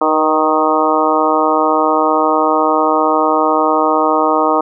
harmonic tone with a mistuned harmonic, 155.56 Hz, D#3, in tune, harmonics 2 / 3 / 4 / 5 / 6 / 7 / 8, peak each -18 / -18 / -18 / -18 / -18 / -18 / -18 dBFS, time 0.01-4.61 s, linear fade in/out 5 ms, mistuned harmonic 3, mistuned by +28 cents, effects none

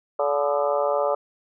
harmonic tone with a mistuned harmonic, 143.8 Hz, D3, 36 cents flat, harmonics 3 / 4 / 5 / 6 / 7 / 8 / 9, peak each -28 / -22 / -29 / -30 / -33 / -30 / -36 dBFS, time 0.19-1.15 s, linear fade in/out 5 ms, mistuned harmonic 8, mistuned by +73 cents, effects none

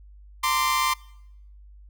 sawtooth tone cluster, 917 / 1042 / 1178 Hz, A#5 / C6 / D6, -29 / -7 / +5 cents, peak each -28 / -19 / -23 dBFS, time 0.43-0.94 s, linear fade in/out 10 ms, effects noise-tail reverb RT60 0.8 s tail -23 dB re dry + added 50 Hz sine -45 dBFS peak until 1.89 s

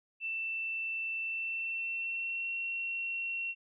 sine tone with pitch glide, 2670 to 2726 Hz, E7 to F7, +22 to -43 cents, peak -33 dBFS, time 0.2-3.55 s, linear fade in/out 50 ms, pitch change +35 cents, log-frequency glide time 1.21-2.51 s, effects none

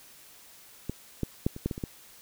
clicks, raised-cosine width 3 ms, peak -18 / -15 / -11 / -26 / -14 / -19 / -24 / -18 dBFS, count 8, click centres 0.896 / 1.233 / 1.465 / 1.564 / 1.66 / 1.712 / 1.779 / 1.838 s, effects white hiss -53 dBFS RMS until 2.21 s

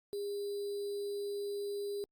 sine tone with sample-and-hold, 405.3 Hz, G#4, 42 cents flat, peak -35 dBFS, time 0.13-2.04 s, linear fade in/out 0 ms, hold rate 4410 Hz, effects Opus 48 kbps

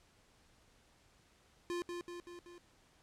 square tone with echo, 349.2 Hz, F4, in tune, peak -37 dBFS, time 1.7-1.82 s, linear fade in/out 0 ms, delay 190 ms, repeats 4, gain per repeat -4 dB, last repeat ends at 2.58 s, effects pink hiss -68 dBFS RMS until 3.02 s + low-pass 9000 Hz 12 dB/octave

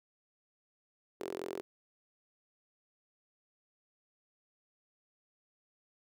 sawtooth tone with high-pass filter, 43.94 Hz, F1, 11 cents sharp, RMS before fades -41 dBFS, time 1.2-1.61 s, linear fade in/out 0 ms, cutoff 390 Hz, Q 5.3, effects none

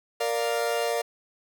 40% pulse chord, Bb major, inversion none, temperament equal, 466.2 / 587.3 / 698.5 Hz, Bb4 / D5 / F5, 0 / 0 / 0 cents, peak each -27 / -29 / -29 dBFS, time 0.2-1.02 s, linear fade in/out 10 ms, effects none

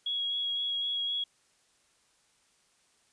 sine tone with vibrato, 3322 Hz, G#7, in tune, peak -29 dBFS, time 0.06-1.24 s, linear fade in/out 5 ms, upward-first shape sine, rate 3.9 Hz, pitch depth 14 cents each way, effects white hiss -68 dBFS RMS until 3.12 s + resampled to 22050 Hz

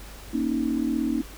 sine tone cluster, 234.8 / 277.3 / 313.6 Hz, A#3 / C#4 / D#4, +13 / +1 / +14 cents, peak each -27 dBFS, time 0.33-1.22 s, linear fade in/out 10 ms, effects added 50 Hz sine -42 dBFS peak until 1.37 s + pink hiss -45 dBFS RMS until 1.37 s

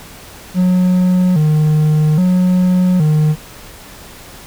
triangle tone with vibrato, 167.1 Hz, E3, 24 cents sharp, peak -7 dBFS, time 0.54-3.36 s, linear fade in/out 50 ms, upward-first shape square, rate 0.61 Hz, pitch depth 150 cents each way, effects pink hiss -36 dBFS RMS until 4.46 s

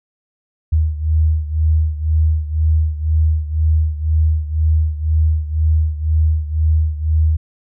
sine beating tone pair, 77.8 / 79.8 Hz, D#2 / D#2, 0 / +44 cents, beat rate 2 Hz, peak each -14 / -18 dBFS, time 0.72-7.37 s, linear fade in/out 10 ms, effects none

